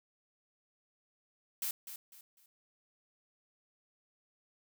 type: noise with echo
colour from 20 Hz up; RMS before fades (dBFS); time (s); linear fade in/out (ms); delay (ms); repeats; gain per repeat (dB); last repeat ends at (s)
blue; -36; 1.62-1.71; 2; 250; 3; -10; 2.46
effects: none